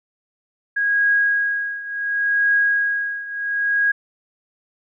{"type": "tone with tremolo", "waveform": "sine", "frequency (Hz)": 1644, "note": "G#6", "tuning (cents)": -18, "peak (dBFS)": -13, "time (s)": [0.76, 3.92], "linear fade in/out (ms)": 10, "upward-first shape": "triangle", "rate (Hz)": 0.7, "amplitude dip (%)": 85, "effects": []}